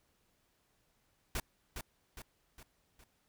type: noise with echo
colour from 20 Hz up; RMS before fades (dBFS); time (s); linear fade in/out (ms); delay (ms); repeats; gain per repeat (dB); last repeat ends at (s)
pink; -36; 1.35-1.4; 2; 410; 4; -6; 3.04
effects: pink hiss -75 dBFS RMS until 3.28 s